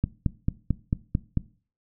click train, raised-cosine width 5 ms, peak -10 dBFS, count 7, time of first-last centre 0.04-1.373 s, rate 4.5 Hz, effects noise-tail reverb RT60 0.4 s tail -19 dB re dry

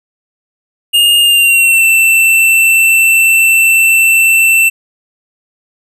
square tone with pitch glide, 2834 to 2678 Hz, F7 to E7, +25 to +27 cents, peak -6 dBFS, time 0.93-4.7 s, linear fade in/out 20 ms, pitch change -98 cents, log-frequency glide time 1.2-1.85 s, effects none

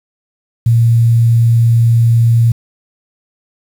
sine tone with quantisation, 116.2 Hz, A#2, 5 cents flat, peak -6 dBFS, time 0.66-2.52 s, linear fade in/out 5 ms, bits 6, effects none

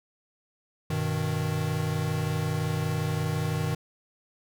square chord, G augmented, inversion none, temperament equal, 98 / 123.47 / 155.56 Hz, G2 / B2 / D#3, 0 / 0 / 0 cents, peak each -33 / -33 / -29 dBFS, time 0.9-3.75 s, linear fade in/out 5 ms, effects none

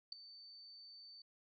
sine tone with ADSR envelope, 4554 Hz, C#8, 46 cents sharp, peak -37 dBFS, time 0.12-1.22 s, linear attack 4 ms, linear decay 6 ms, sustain -17 dB, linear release 4 ms, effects none

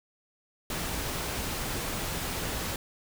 pink noise, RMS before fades -33 dBFS, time 0.7-2.76 s, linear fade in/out 2 ms, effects none

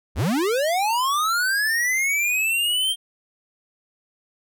square linear sweep, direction up, 46 to 3194 Hz, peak -20 dBFS, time 0.15-2.96 s, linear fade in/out 50 ms, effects none

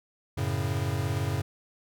square chord, F# minor, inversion none, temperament equal, 92.5 / 110 / 138.59 Hz, F#2 / A2 / C#3, 0 / 0 / 0 cents, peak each -32 / -32 / -32 dBFS, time 0.37-1.42 s, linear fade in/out 10 ms, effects none

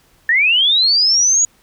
sine linear sweep, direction up, 1760 to 6820 Hz, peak -10 dBFS, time 0.29-1.45 s, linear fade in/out 2 ms, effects pink hiss -54 dBFS RMS until 1.62 s

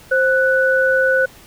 sine tone pair together, 525 / 1484.9 Hz, C5 / F#6, +6 / +6 cents, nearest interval octave + tritone, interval 1800 cents, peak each -15 dBFS, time 0.11-1.26 s, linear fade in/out 10 ms, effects pink hiss -44 dBFS RMS until 1.46 s

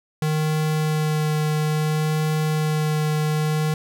square tone with vibrato, 154 Hz, D#3, 17 cents flat, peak -20 dBFS, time 0.22-3.74 s, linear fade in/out 2 ms, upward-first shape sine, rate 0.6 Hz, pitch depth 11 cents each way, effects none

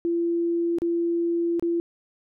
sine tone with dropouts, 340 Hz, F4, 46 cents flat, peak -21 dBFS, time 0.05-1.8 s, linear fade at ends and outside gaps 0 ms, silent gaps 0.785-0.819 / 1.596-1.625 s, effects none

